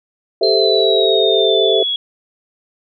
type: chord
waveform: sine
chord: A minor seventh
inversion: third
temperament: equal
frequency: 392 / 440 / 523.3 / 659.3 Hz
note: G4 / A4 / C5 / E5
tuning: 0 / 0 / 0 / 0 cents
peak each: -16 / -16 / -20 / -18 dBFS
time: 0.41-1.83 s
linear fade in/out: 5 ms
type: exponential sweep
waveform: sine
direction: down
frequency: 4149 to 3322 Hz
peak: -16 dBFS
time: 0.43-1.96 s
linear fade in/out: 2 ms
effects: none